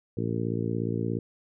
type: harmonic tone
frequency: 57 Hz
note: A#1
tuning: 38 cents flat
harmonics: 2 / 3 / 4 / 5 / 6 / 7 / 8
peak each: -31 / -33 / -34 / -35 / -36 / -36 / -37 dBFS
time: 0.17-1.19 s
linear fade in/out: 5 ms
effects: none